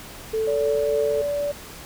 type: tone with tremolo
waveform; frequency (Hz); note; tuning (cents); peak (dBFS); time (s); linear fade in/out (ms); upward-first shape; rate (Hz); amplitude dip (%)
sine; 441; A4; +4; -20; 0.33-1.22; 10; triangle; 3.4; 30
type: tone with pitch glide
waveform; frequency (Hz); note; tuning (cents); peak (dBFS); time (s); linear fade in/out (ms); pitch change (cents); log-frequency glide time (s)
sine; 574 to 578; D5 to D5; -40 to -28; -22; 0.47-1.52; 10; +12; 0.67-0.85
effects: pink hiss -40 dBFS RMS until 1.85 s